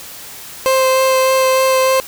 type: tone with vibrato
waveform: 30% pulse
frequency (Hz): 524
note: C5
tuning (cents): +2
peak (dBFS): -8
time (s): 0.66-2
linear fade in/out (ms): 0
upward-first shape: sine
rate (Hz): 3.3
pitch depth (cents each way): 9
effects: white hiss -33 dBFS RMS until 2.07 s